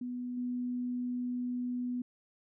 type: tone with level steps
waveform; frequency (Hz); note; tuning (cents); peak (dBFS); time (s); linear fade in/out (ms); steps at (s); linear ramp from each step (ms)
sine; 246.9; B3; 0; -35 / -32; 0.01-2.02; 5; 0.37; 5
effects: none